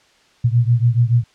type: beating tone pair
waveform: sine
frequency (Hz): 116.54 / 123.54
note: A#2 / B2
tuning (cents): 0 / +1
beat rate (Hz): 7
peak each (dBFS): -14 / -16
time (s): 0.44-1.24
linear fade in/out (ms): 10
effects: white hiss -54 dBFS RMS until 1.34 s + low-pass 5000 Hz 12 dB/octave